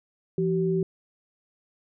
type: tone pair together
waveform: sine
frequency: 169.33 / 381.9 Hz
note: E3 / G4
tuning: +47 / -45 cents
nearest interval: octave + major second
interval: 1408 cents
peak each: -25 / -24 dBFS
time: 0.38-0.83 s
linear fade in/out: 2 ms
effects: none